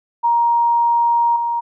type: tone with level steps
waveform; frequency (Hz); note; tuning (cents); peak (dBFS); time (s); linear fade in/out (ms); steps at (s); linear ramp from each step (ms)
sine; 940; A#5; +14; -12 / -17; 0.23-1.61; 20; 1.36; 2
effects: none